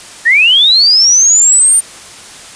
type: linear sweep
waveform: sine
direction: up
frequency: 1760 to 9070 Hz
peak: -4 dBFS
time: 0.25-1.81 s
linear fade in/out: 20 ms
effects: white hiss -32 dBFS RMS until 2.55 s + resampled to 22050 Hz